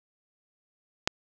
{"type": "click", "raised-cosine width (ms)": 0.2, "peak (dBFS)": -5, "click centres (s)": 1.075, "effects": []}